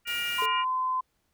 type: harmonic tone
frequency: 473.3 Hz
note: A#4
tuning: 26 cents sharp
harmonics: 3 / 4 / 5 / 6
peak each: -35 / -38 / -34 / -31 dBFS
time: 0.05-0.65 s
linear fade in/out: 50 ms
type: noise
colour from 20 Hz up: white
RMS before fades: -41 dBFS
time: 0.07-0.46 s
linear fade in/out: 5 ms
type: tone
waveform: sine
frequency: 1026 Hz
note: C6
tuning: 34 cents flat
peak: -25 dBFS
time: 0.38-1.01 s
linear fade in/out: 10 ms
type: tone with exponential decay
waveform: triangle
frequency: 440.4 Hz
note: A4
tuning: 2 cents sharp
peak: -29 dBFS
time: 0.42-0.64 s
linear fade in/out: 1 ms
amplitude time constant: 46 ms
effects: pink hiss -74 dBFS RMS until 1.33 s